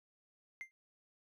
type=tone with exponential decay; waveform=triangle; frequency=2093 Hz; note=C7; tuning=in tune; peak=-35 dBFS; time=0.61-0.71 s; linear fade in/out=0 ms; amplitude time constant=20 ms; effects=tanh soft clip ceiling -36 dBFS